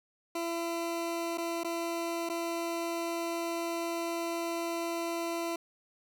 20% pulse tone with dropouts, 337 Hz, E4, 38 cents sharp, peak -27 dBFS, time 0.35-5.56 s, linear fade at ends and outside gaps 5 ms, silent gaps 1.375-1.381 / 1.635-1.645 / 2.291-2.297 s, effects none

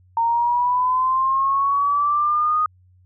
sine linear sweep, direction up, 916 to 1244.5 Hz, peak -16 dBFS, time 0.17-2.66 s, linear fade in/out 2 ms, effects added 91 Hz sine -51 dBFS peak until 3.05 s

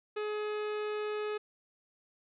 harmonic tone with a mistuned harmonic, 422.4 Hz, G#4, 29 cents sharp, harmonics 1 / 2 / 3 / 4 / 5 / 6 / 7 / 8 / 9 / 10, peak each -33 / -48 / -43 / -48 / -54 / -48 / -55 / -57 / -62 / -64 dBFS, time 0.16-1.38 s, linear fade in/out 10 ms, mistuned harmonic 8, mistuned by +53 cents, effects none

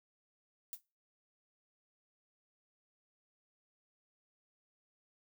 violet noise with exponential decay, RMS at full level -39 dBFS, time 0.73-0.81 s, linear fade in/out 0 ms, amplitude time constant 17 ms, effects noise-tail reverb RT60 0.3 s tail -22 dB re dry

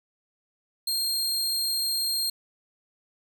sawtooth tone, 4211 Hz, C8, 10 cents sharp, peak -22 dBFS, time 0.87-2.3 s, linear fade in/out 5 ms, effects none

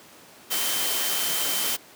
sine tone in noise, 3100 Hz, G7, 20 cents flat, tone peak -32 dBFS, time 0.5-1.77 s, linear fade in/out 20 ms, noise white, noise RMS -26 dBFS, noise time 0.5-1.77 s, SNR -9 dB, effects pink hiss -49 dBFS RMS until 1.95 s + high-pass 200 Hz 12 dB/octave

